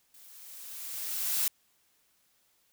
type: noise with level ramp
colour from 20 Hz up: blue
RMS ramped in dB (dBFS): -55 to -27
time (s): 0.14-1.48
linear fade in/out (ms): 2
effects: white hiss -70 dBFS RMS until 2.72 s